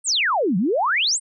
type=exponential two-way sweep; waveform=sine; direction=down then up; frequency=9200 to 168 to 9200 Hz; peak=-17 dBFS; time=0.04-1.2 s; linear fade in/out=50 ms; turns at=0.57 s; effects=none